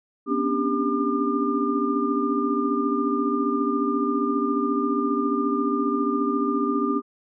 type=tone cluster; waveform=sine; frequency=243.5 / 276.9 / 291.5 / 396.8 / 1203 Hz; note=B3 / C#4 / D4 / G4 / D6; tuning=-24 / -2 / -13 / +21 / +41 cents; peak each=-27 dBFS; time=0.26-7.02 s; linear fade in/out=50 ms; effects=none